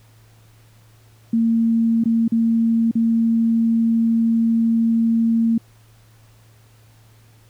sine tone with dropouts, 228.2 Hz, A#3, 37 cents flat, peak -14 dBFS, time 1.33-5.58 s, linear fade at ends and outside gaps 5 ms, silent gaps 2.039-2.056 / 2.28-2.32 / 2.913-2.953 s, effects added 111 Hz sine -49 dBFS peak until 7.49 s + pink hiss -56 dBFS RMS until 7.49 s

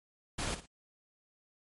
pink noise with echo, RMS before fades -35 dBFS, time 0.38-0.55 s, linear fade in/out 10 ms, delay 57 ms, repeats 2, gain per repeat -11 dB, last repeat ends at 0.664 s, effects MP3 48 kbps

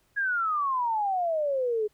sine exponential sweep, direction down, 1668 to 414 Hz, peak -24 dBFS, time 0.16-1.88 s, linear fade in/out 20 ms, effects pink hiss -68 dBFS RMS until 1.93 s

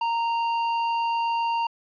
triangle tone with hard clipping, 927 Hz, A#5, 10 cents flat, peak -24 dBFS, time 0.01-1.67 s, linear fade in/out 5 ms, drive 12 dB, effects resampled to 11025 Hz

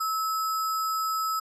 sine tone with sample-and-hold, 1300 Hz, E6, 24 cents flat, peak -25 dBFS, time 0-1.4 s, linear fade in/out 10 ms, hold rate 6300 Hz, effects resampled to 32000 Hz

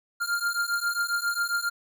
square beating tone pair, 1396.9 / 1404.3 Hz, F6 / F6, 0 / +9 cents, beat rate 7.4 Hz, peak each -29 dBFS, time 0.2-1.7 s, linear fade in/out 20 ms, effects none

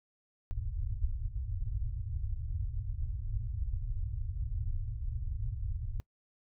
pink low-pass noise, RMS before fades -35 dBFS, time 0.51-6 s, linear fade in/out 0 ms, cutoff 120 Hz, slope 96 dB/octave, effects noise-tail reverb RT60 0.1 s tail -23 dB re dry

